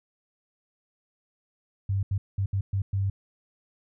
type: tone bursts at uneven times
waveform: sine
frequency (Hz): 98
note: G2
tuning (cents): 0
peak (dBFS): -23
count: 6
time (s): 1.89-2.03 / 2.11-2.18 / 2.38-2.46 / 2.53-2.61 / 2.73-2.82 / 2.93-3.1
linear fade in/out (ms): 5
effects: none